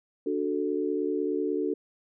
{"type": "chord", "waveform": "sine", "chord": "D major", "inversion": "none", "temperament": "equal", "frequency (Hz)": [293.7, 370, 440], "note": ["D4", "F#4", "A4"], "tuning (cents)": [0, 0, 0], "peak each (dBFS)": -30, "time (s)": [0.26, 1.74], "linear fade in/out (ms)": 5, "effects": []}